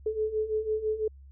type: beating tone pair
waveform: sine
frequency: 428.9 / 434.9 Hz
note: A4 / A4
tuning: -44 / -20 cents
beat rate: 6 Hz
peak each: -32 / -28 dBFS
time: 0.06-1.08 s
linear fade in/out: 5 ms
effects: added 68 Hz sine -47 dBFS peak until 1.31 s